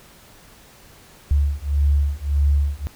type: beating tone pair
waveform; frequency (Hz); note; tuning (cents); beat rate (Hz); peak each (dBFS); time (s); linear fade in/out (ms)
sine; 70.8 / 72.5; C#2 / D2; +37 / -22; 1.7; -19; 1.31-2.87; 0
effects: pink hiss -48 dBFS RMS until 2.95 s